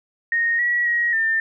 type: tone with pitch steps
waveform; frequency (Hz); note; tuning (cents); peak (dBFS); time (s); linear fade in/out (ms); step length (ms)
sine; 1858 / 1926 / 1895 / 1798; A#6 / B6 / A#6 / A6; -6 / -44 / +28 / +37; -17; 0.32-1.4; 2; 270
effects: none